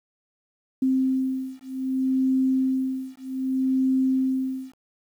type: beating tone pair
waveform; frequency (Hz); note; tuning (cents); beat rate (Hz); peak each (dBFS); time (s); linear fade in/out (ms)
sine; 261.8 / 262.44; C4 / C4; +1 / +5; 0.64; -24; 0.82-4.74; 5
effects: 9-bit